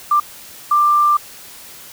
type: tone bursts at uneven times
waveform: sine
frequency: 1185 Hz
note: D6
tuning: 15 cents sharp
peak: -10 dBFS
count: 2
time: 0.11-0.2 / 0.71-1.17 s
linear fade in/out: 5 ms
effects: white hiss -38 dBFS RMS until 1.92 s